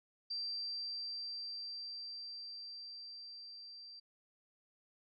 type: tone with level ramp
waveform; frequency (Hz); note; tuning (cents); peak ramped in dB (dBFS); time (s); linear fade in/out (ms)
sine; 4699; D8; 0; -37 to -50; 0.3-4; 10
effects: none